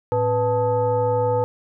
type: tone with frequency modulation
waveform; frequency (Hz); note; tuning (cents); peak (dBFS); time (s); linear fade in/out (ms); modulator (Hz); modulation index
sine; 493.9; B4; 0; -17; 0.12-1.44; 0; 383; 0.97
effects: none

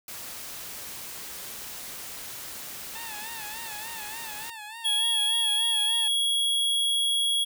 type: noise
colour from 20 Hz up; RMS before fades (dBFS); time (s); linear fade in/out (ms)
white; -39; 0.08-4.5; 2
type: tone with vibrato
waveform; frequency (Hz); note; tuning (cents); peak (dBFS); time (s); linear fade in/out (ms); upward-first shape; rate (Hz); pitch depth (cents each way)
15% pulse; 880; A5; 0; -32; 2.95-6.08; 5; sine; 3.4; 91
type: tone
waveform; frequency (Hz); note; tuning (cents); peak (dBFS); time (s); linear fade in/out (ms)
square; 3322; G#7; 0; -23; 4.84-7.45; 20
effects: none

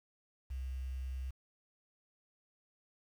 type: tone with quantisation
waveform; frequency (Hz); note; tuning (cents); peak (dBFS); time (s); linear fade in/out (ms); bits
sine; 65; C2; -11; -37; 0.5-1.31; 10; 10
effects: none

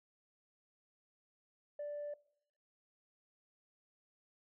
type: tone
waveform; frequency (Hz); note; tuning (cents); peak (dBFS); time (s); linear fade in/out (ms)
sine; 586; D5; -4; -38; 1.79-2.14; 5
effects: noise-tail reverb RT60 0.7 s tail -22 dB re dry + tanh soft clip ceiling -37 dBFS

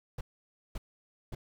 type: noise bursts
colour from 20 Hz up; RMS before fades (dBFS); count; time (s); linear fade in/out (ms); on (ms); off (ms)
brown; -37; 3; 0.18-1.35; 5; 30; 540
effects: none

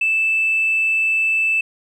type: tone with tanh clipping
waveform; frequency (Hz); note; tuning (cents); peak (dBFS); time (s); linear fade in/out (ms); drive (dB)
triangle; 2637; E7; 0; -15; 0.01-1.61; 5; 4
effects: none

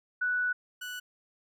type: tone pair in turn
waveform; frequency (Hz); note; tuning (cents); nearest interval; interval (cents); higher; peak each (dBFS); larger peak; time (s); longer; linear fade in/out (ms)
sine / 30% pulse; 1480 / 1480; F#6 / F#6; 0 / 0; unison; 0; neither; -26 / -34; first; 0.21-0.53 / 0.81-1; first; 10
effects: none

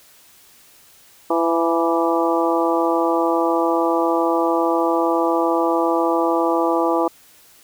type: harmonic tone with a mistuned harmonic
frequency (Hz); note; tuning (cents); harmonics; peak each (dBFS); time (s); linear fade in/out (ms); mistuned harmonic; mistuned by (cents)
167.2; E3; +25; 2 / 3 / 4 / 5 / 6 / 7; -20 / -22 / -23 / -24 / -25 / -25; 1.3-7.08; 5; 6; -39
effects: white hiss -50 dBFS RMS until 7.63 s

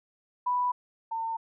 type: tone pair in turn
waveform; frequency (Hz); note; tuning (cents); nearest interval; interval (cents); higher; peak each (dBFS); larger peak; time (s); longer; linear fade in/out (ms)
sine; 987.8 / 904.2; B5 / A5; 0 / +47; major second; 153; first; -24 / -29; first; 0.46-0.72 / 1.11-1.37; neither; 10
effects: none

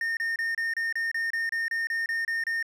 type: tone bursts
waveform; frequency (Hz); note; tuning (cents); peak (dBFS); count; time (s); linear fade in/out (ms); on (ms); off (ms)
triangle; 1828; A#6; -34; -24; 14; 0.01-2.627; 2; 160; 29
effects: none

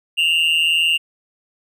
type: tone with amplitude modulation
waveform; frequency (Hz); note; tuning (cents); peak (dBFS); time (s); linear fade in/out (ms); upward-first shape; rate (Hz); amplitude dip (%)
triangle; 2794; F7; 0; -9; 0.17-0.98; 20; sine; 162; 75
effects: none

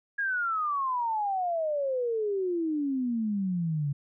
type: exponential sweep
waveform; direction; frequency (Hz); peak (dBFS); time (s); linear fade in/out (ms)
sine; down; 1661.2 to 138.59; -26; 0.18-3.93; 10
effects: none

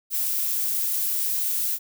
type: noise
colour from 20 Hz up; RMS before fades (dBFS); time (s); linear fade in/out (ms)
violet; -25; 0.1-1.79; 50
effects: none

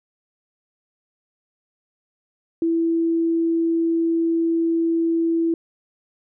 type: tone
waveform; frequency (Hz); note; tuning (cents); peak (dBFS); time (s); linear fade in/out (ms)
sine; 331.3; E4; +9; -17; 2.62-5.54; 2
effects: none

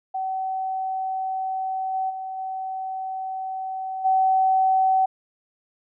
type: tone with level steps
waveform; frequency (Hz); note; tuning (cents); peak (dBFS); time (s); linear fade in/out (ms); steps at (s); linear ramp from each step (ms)
sine; 760; F#5; +46; -24 / -22 / -29 / -27 / -16; 0.14-5.06; 10; 1.93 / 2.09 / 2.37 / 4.04; 20
effects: none

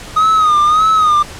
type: tone with vibrato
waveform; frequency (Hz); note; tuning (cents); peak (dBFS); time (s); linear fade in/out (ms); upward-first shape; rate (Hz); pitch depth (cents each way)
triangle; 1244.5; D#6; 0; -6; 0.16-1.23; 10; sine; 1.7; 77
effects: pink hiss -31 dBFS RMS until 1.39 s + low-pass 9000 Hz 12 dB/octave

